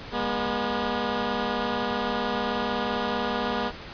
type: tone pair together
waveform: 10% pulse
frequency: 205 / 240.7 Hz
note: G#3 / B3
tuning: -22 / -44 cents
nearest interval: minor third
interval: 278 cents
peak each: -21 / -19 dBFS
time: 0.11-3.72 s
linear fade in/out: 50 ms
effects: pink hiss -40 dBFS RMS until 3.93 s + resampled to 11025 Hz